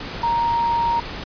sine tone in noise, 934 Hz, A#5, 3 cents sharp, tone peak -17 dBFS, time 0.23-1 s, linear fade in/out 5 ms, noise pink, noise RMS -31 dBFS, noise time 0-1.24 s, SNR +11 dB, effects resampled to 11025 Hz

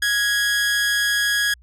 sawtooth tone with amplitude modulation, 1661.2 Hz, G#6, in tune, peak -12 dBFS, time 0.02-1.54 s, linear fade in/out 5 ms, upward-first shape sine, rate 234 Hz, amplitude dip 45%, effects added 60 Hz sine -47 dBFS peak until 1.62 s + low-pass 12000 Hz 12 dB/octave

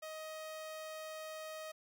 sawtooth tone, 628 Hz, D#5, 16 cents sharp, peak -40 dBFS, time 0.02-1.72 s, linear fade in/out 10 ms, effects none

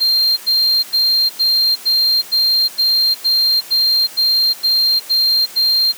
triangle tone bursts, 4186 Hz, C8, in tune, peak -10 dBFS, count 13, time 0-5.926 s, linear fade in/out 20 ms, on 370 ms, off 93 ms, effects white hiss -35 dBFS RMS until 5.97 s + high-pass 200 Hz 12 dB/octave

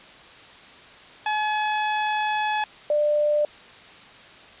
sawtooth / sine tone pair in turn, 851 / 595.3 Hz, G#5 / D5, +42 / +23 cents, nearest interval tritone, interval 619 cents, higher first, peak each -18 dBFS, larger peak neither, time 1.26-2.64 / 2.9-3.45 s, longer first, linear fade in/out 2 ms, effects white hiss -46 dBFS RMS until 4.6 s + resampled to 8000 Hz

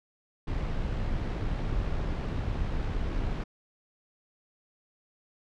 brown noise with amplitude modulation, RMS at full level -29 dBFS, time 0.47-3.44 s, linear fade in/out 10 ms, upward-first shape sine, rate 66.2 Hz, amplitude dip 25%, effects low-pass 4000 Hz 12 dB/octave

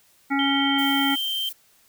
harmonic tone, 277.2 Hz, C#4, in tune, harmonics 1 / 3 / 5 / 7 / 8, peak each -22 / -27 / -29 / -30 / -31 dBFS, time 0.3-1.16 s, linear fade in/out 20 ms
sine tone, 3136 Hz, G7, in tune, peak -24 dBFS, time 0.39-1.49 s, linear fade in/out 2 ms
violet noise, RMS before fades -36 dBFS, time 0.78-1.53 s, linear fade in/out 10 ms
effects white hiss -59 dBFS RMS until 1.88 s

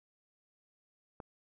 click, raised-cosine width 1 ms, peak -30 dBFS, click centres 1.202 s, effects none

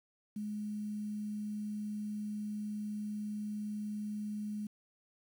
sine tone with quantisation, 209.9 Hz, G#3, 19 cents sharp, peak -36 dBFS, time 0.36-4.67 s, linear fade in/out 5 ms, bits 10, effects none

